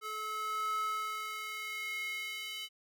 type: tone with high-pass filter sweep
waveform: square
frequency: 430.9 Hz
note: A4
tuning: 36 cents flat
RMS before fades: -38 dBFS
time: 0.01-2.69 s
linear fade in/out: 50 ms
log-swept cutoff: 940 to 2800 Hz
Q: 4.7
effects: none